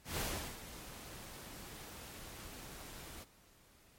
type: noise with ADSR envelope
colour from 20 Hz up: pink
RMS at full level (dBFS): -37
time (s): 0.04-3.25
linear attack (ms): 140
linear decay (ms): 380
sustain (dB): -13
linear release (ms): 28
effects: pink hiss -65 dBFS RMS until 3.98 s + MP3 64 kbps